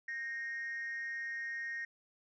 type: tone with amplitude modulation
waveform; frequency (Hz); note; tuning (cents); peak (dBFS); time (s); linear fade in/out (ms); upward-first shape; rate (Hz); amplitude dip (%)
sine; 1861; A#6; -3; -33; 0.08-1.85; 5; sine; 262; 65
effects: tanh soft clip ceiling -33 dBFS